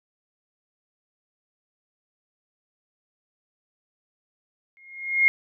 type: tone with exponential growth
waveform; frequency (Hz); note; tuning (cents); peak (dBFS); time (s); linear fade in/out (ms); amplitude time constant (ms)
sine; 2142; C7; +40; -12; 4.77-5.28; 0; 110
effects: none